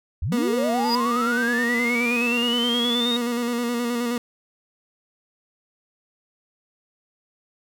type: linear sweep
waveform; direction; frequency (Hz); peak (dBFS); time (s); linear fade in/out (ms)
sine; up; 58.9 to 3764; -22; 0.22-3.17; 5
type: tone with vibrato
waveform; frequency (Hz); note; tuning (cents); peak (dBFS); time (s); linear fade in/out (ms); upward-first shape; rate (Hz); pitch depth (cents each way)
30% pulse; 239.1; A#3; +44; -20; 0.32-4.18; 2; square; 9.5; 31
type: tone with exponential growth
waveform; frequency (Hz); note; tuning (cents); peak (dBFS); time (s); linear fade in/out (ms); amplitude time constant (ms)
triangle; 4890; D#8; -31; -17; 0.75-0.95; 1; 42
effects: none